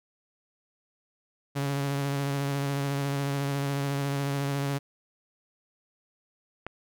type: tone with vibrato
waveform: sawtooth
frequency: 140 Hz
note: C#3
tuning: 18 cents sharp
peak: -23 dBFS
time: 1.55-4.79 s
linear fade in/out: 20 ms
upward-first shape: sine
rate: 14 Hz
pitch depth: 23 cents each way
type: click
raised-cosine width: 0.5 ms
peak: -20 dBFS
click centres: 6.666 s
effects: none